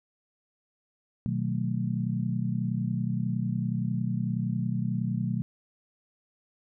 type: chord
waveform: sine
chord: B dominant seventh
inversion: none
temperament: just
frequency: 123.47 / 154.34 / 185.21 / 222.2 Hz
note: B2 / D#3 / F#3 / A3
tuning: 0 / -14 / +2 / +17 cents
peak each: -30 / -34 / -31 / -33 dBFS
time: 1.26-5.42 s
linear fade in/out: 0 ms
effects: none